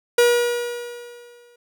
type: tone with exponential decay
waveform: 45% pulse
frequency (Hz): 480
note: B4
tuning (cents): -49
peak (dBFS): -11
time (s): 0.18-1.56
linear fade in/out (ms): 5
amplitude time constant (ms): 300
effects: none